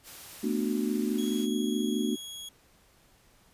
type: noise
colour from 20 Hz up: white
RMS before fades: -46 dBFS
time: 0.03-1.48 s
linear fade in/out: 50 ms
type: chord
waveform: sine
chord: B minor seventh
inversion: third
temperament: just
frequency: 222.2 / 246.9 / 296.3 / 370.4 Hz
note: A3 / B3 / D4 / F#4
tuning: +17 / 0 / +15 / +2 cents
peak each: -30 / -32 / -32 / -34 dBFS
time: 0.43-2.16 s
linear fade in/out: 10 ms
type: tone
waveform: sawtooth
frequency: 3326 Hz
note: G#7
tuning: 2 cents sharp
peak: -36 dBFS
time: 1.18-2.49 s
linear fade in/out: 5 ms
effects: pink hiss -62 dBFS RMS until 3.53 s + resampled to 32000 Hz